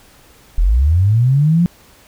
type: linear sweep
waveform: sine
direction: up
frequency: 36.71 to 178.2 Hz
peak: -9 dBFS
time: 0.58-1.66 s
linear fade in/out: 0 ms
effects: pink hiss -47 dBFS RMS until 2.07 s